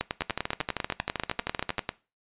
two click trains, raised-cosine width 0.3 ms, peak -11 / -12 dBFS, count 20 / 21, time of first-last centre 0.01-1.891 / 0.22-1.782 s, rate 10.1 / 12.8 Hz, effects noise-tail reverb RT60 0.3 s tail -19 dB re dry + resampled to 8000 Hz

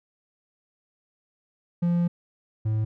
triangle tone pair in turn, 173 / 108.98 Hz, F3 / A2, -16 / -16 cents, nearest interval minor sixth, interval 800 cents, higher first, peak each -18 / -20 dBFS, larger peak first, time 1.82-2.08 / 2.65-2.85 s, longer first, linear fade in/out 10 ms, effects none

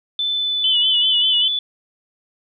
sine tone with pitch glide, 3520 to 3468 Hz, A7 to A7, 0 to -26 cents, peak -18 dBFS, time 0.19-1.59 s, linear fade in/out 2 ms, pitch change -26 cents, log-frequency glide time 0.3-0.83 s
sine tone with vibrato, 2992 Hz, F#7, 19 cents sharp, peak -15 dBFS, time 0.64-1.48 s, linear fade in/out 2 ms, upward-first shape sine, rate 5.1 Hz, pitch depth 54 cents each way
effects none

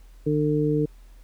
harmonic tone, 150 Hz, D3, 37 cents sharp, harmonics 1 / 2 / 3, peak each -24 / -24 / -24 dBFS, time 0.26-0.86 s, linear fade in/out 10 ms, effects added 41 Hz sine -45 dBFS peak until 1.23 s + pink hiss -61 dBFS RMS until 1.23 s

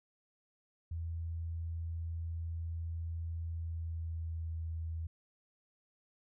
sine tone with pitch glide, 82.9 to 81.57 Hz, E2 to E2, +10 to -18 cents, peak -36 dBFS, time 0.91-5.07 s, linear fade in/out 5 ms, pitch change -28 cents, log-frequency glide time 3.45-4.55 s, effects none

